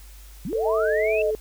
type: linear sweep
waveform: sine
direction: up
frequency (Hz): 140 to 2700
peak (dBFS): -27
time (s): 0.45-1.22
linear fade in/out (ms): 2
type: tone with pitch glide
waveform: sine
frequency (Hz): 443.5 to 434.6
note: A4 to A4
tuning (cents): +14 to -21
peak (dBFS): -22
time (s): 0.53-1.35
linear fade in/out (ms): 0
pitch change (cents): -35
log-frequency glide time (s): 0.79-0.98
type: tone with vibrato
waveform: sine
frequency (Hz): 633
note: D#5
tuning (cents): +30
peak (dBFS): -22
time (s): 0.65-1.31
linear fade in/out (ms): 10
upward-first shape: triangle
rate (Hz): 2.7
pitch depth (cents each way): 63
effects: added 50 Hz sine -42 dBFS peak until 1.4 s + white hiss -51 dBFS RMS until 1.4 s